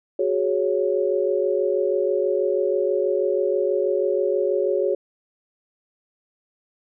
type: chord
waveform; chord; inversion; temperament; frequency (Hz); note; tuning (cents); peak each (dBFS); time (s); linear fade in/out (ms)
sine; F# suspended second; none; just; 370 / 416.2 / 555; F#4 / G#4 / C#5; 0 / +4 / +2; -23; 0.19-4.95; 5
effects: none